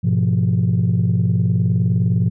sine chord, F diminished, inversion first, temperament equal with one note detuned, 103.83 / 123.47 / 173.21 Hz, Ab2 / Cb3 / F3, 0 / 0 / -14 cents, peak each -17 dBFS, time 0.03-2.3 s, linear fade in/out 20 ms, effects tanh soft clip ceiling -9 dBFS

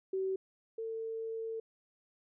sine tone pair in turn, 381.2 / 449.2 Hz, G4 / A4, -48 / +36 cents, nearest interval minor third, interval 284 cents, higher second, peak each -31 / -36 dBFS, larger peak first, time 0.13-0.36 / 0.78-1.6 s, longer second, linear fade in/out 5 ms, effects none

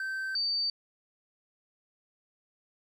triangle / sine tone pair in turn, 1551 / 4602 Hz, G6 / D8, -19 / -36 cents, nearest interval octave + perfect fifth, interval 1883 cents, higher second, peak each -30 / -27 dBFS, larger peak second, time 0-0.35 / 0.35-0.7 s, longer neither, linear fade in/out 2 ms, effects none

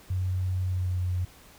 sine tone with pitch glide, 92.4 to 90.24 Hz, F#2 to F#2, -2 to -43 cents, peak -25 dBFS, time 0.1-1.25 s, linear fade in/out 5 ms, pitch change -41 cents, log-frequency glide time 0.61-1.09 s, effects pink hiss -53 dBFS RMS until 1.58 s

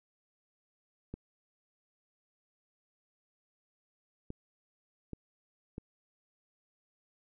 clicks, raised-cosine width 3 ms, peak -27 dBFS, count 4, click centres 1.14 / 4.304 / 5.133 / 5.781 s, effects none

